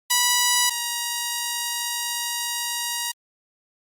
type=tone pair in turn; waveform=5% pulse; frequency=978 / 949.6 Hz; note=B5 / A#5; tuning=-17 / +32 cents; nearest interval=minor second; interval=51 cents; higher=first; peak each=-5 / -13 dBFS; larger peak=first; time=0.1-0.7 / 0.7-3.12 s; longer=second; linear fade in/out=10 ms; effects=Opus 24 kbps